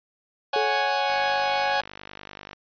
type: chord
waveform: sawtooth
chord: C# suspended fourth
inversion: none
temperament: equal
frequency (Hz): 554.4 / 740 / 830.6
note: C#5 / F#5 / G#5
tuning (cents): 0 / 0 / 0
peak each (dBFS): -24 / -24 / -20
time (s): 0.53-1.81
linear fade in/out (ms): 5
type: tone with exponential decay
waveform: sine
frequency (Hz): 432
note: A4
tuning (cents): -32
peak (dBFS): -22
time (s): 0.56-1.16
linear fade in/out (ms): 1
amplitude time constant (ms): 130
type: click train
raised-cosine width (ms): 0.3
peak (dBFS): -22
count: 73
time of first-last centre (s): 1.1-2.531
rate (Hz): 50.3
effects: resampled to 11025 Hz